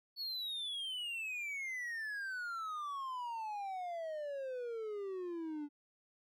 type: exponential sweep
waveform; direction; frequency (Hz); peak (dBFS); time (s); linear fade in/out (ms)
triangle; down; 4456 to 287.1; -37; 0.16-5.69; 50
effects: none